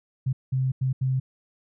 sine tone bursts at uneven times, 130.81 Hz, C3, in tune, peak -21 dBFS, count 4, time 0.26-0.33 / 0.52-0.72 / 0.81-0.93 / 1.01-1.2 s, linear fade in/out 10 ms, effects none

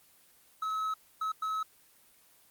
triangle tone bursts at uneven times, 1288 Hz, E6, 41 cents flat, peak -28 dBFS, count 3, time 0.62-0.94 / 1.21-1.32 / 1.42-1.63 s, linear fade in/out 5 ms, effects white hiss -62 dBFS RMS until 2.5 s + Opus 24 kbps

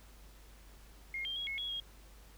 sine tone with pitch steps, 2137 / 3184 / 3310 / 2181 / 3341 / 3264 Hz, C7 / G7 / G#7 / C#7 / G#7 / G#7, +36 / +26 / -6 / -29 / +10 / -31 cents, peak -36 dBFS, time 1.14-1.8 s, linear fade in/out 2 ms, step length 110 ms, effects added 50 Hz sine -55 dBFS peak until 2.37 s + pink hiss -61 dBFS RMS until 2.37 s

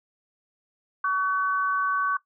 sine tone pair together, 1132.7 / 1512 Hz, C#6 / F#6, +37 / +37 cents, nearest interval perfect fourth, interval 500 cents, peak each -23 / -27 dBFS, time 1.04-2.17 s, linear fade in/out 5 ms, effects noise-tail reverb RT60 0.1 s tail -17 dB re dry

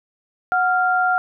sine tone pair together, 735.4 / 1392 Hz, F#5 / F6, -11 / -6 cents, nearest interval major seventh, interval 1105 cents, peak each -18 / -18 dBFS, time 0.52-1.18 s, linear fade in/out 0 ms, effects none

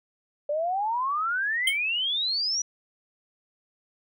sine exponential sweep, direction up, 574 to 5920 Hz, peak -24 dBFS, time 0.49-2.62 s, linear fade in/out 5 ms
square tone with exponential decay, 3136 Hz, G7, in tune, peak -18 dBFS, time 1.67-1.78 s, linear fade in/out 5 ms, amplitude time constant 23 ms
effects none

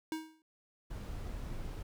square tone with exponential decay, 316.9 Hz, D#4, 32 cents sharp, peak -33 dBFS, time 0.12-0.42 s, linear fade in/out 1 ms, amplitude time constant 65 ms
brown noise, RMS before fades -41 dBFS, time 0.9-1.83 s, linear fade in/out 10 ms
effects none

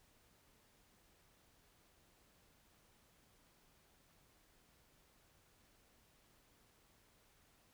silence, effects pink hiss -71 dBFS RMS until 7.73 s

